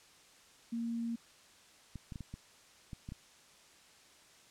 sine tone, 232.2 Hz, A#3, 7 cents flat, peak -34 dBFS, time 0.72-1.16 s, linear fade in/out 10 ms
clicks, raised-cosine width 5 ms, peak -31 dBFS, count 8, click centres 1.957 / 2.122 / 2.158 / 2.207 / 2.34 / 2.932 / 3.089 / 3.121 s
effects white hiss -61 dBFS RMS until 4.5 s + low-pass 8000 Hz 12 dB/octave

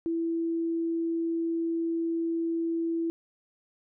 sine tone, 331.8 Hz, E4, 11 cents sharp, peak -26 dBFS, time 0.06-3.1 s, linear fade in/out 0 ms, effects none

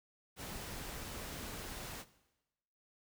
pink noise, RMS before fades -45 dBFS, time 0.36-2.05 s, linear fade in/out 50 ms, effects noise-tail reverb RT60 1.0 s tail -17 dB re dry

